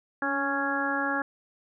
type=harmonic tone with a mistuned harmonic; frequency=277.2 Hz; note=C#4; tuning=in tune; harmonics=1 / 2 / 3 / 4 / 5 / 6; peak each=-32 / -35 / -33 / -35 / -32 / -30 dBFS; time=0.22-1.22 s; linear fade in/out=2 ms; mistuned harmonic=1; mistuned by=+23 cents; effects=none